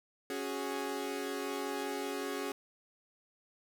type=chord; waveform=sawtooth; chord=C# suspended fourth; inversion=none; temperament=equal; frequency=277.2 / 370 / 415.3 Hz; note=C#4 / F#4 / G#4; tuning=0 / 0 / 0 cents; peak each=-36 / -37 / -35 dBFS; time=0.3-2.52 s; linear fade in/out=2 ms; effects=none